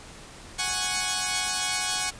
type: chord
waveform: 5% pulse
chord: F# suspended second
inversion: none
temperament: equal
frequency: 740 / 830.6 / 1108.7 Hz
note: F#5 / G#5 / C#6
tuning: 0 / 0 / 0 cents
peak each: -18 dBFS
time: 0.58-2.11 s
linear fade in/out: 20 ms
effects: pink hiss -45 dBFS RMS until 2.19 s + resampled to 22050 Hz